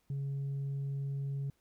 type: tone with tanh clipping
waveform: sine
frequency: 138.59 Hz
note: C#3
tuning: in tune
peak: -34 dBFS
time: 0.1-1.5 s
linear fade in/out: 2 ms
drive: 1 dB
effects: pink hiss -75 dBFS RMS until 1.6 s